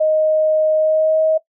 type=tone with pitch glide; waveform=sine; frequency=623 to 632.4 Hz; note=D#5 to D#5; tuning=+2 to +28 cents; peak=-12 dBFS; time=0-1.38 s; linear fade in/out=10 ms; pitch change=+26 cents; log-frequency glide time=0.76-1.21 s; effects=noise-tail reverb RT60 0.1 s tail -17 dB re dry